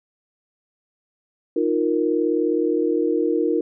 sine chord, Eb suspended second, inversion none, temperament equal with one note detuned, 311.1 / 350.6 / 466.2 Hz, Eb4 / F4 / Bb4, 0 / +7 / 0 cents, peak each -22 dBFS, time 1.56-3.61 s, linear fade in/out 5 ms, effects none

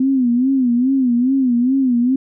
sine tone with vibrato, 253.9 Hz, B3, 48 cents sharp, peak -12 dBFS, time 0-2.16 s, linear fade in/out 5 ms, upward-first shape sine, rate 2.4 Hz, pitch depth 120 cents each way, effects none

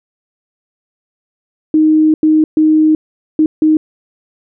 sine tone bursts at uneven times, 311.1 Hz, D#4, in tune, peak -6 dBFS, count 5, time 1.74-2.14 / 2.23-2.44 / 2.57-2.95 / 3.39-3.46 / 3.62-3.77 s, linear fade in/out 2 ms, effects none

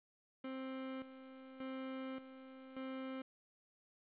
30% pulse tone with tremolo, 263.1 Hz, C4, 10 cents sharp, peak -40 dBFS, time 0.44-3.22 s, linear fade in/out 5 ms, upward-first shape square, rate 0.86 Hz, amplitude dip 70%, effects resampled to 8000 Hz + 11-bit

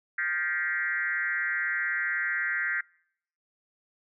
sine tone with frequency modulation, 1741 Hz, A6, 19 cents flat, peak -26 dBFS, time 0.18-2.81 s, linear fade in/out 5 ms, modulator 170 Hz, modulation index 1.7, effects noise-tail reverb RT60 0.7 s tail -26 dB re dry

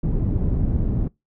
pink low-pass noise, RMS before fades -21 dBFS, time 0.03-1.08 s, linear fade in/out 5 ms, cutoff 210 Hz, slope 12 dB/octave, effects noise-tail reverb RT60 0.2 s tail -24 dB re dry

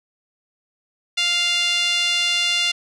5% pulse tone with band-pass filter, 698.5 Hz, F5, in tune, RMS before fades -20 dBFS, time 1.17-2.72 s, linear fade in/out 10 ms, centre 3000 Hz, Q 2.3, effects none

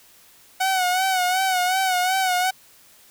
sawtooth tone with vibrato, 743 Hz, F#5, 7 cents sharp, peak -15 dBFS, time 0.6-2.51 s, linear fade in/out 10 ms, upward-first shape sine, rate 2.7 Hz, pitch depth 59 cents each way, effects white hiss -52 dBFS RMS until 3.1 s

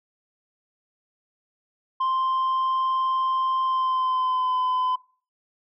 sine tone with pitch glide, 1046.5 to 1014.9 Hz, C6 to B5, 0 to +47 cents, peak -18 dBFS, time 2-4.96 s, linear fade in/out 10 ms, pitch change -53 cents, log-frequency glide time 3.63-4.57 s, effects noise-tail reverb RT60 0.4 s tail -22 dB re dry + tanh soft clip ceiling -20 dBFS

